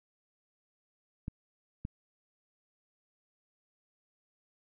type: clicks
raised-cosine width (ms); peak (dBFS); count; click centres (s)
5; -24; 2; 1.281 / 1.851
effects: none